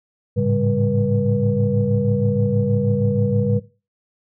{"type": "tone cluster", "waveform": "sine", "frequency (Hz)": [104.9, 111.2, 140.2, 198.8, 484.2], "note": ["G#2", "A2", "C#3", "G3", "B4"], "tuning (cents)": [18, 19, 20, 25, -34], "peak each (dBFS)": -22, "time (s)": [0.36, 3.6], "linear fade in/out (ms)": 20, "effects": ["noise-tail reverb RT60 0.3 s tail -17 dB re dry", "tanh soft clip ceiling -5 dBFS"]}